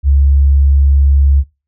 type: tone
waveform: sine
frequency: 69.6 Hz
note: C#2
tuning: 8 cents sharp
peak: -6 dBFS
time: 0.03-1.44 s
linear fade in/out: 50 ms
effects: noise-tail reverb RT60 0.3 s tail -21 dB re dry